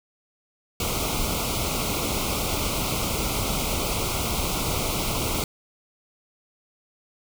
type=band-stop noise; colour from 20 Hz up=pink; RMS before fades=-26 dBFS; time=0.8-5.44 s; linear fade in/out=2 ms; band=1400 to 2100 Hz; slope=96 dB/octave; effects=none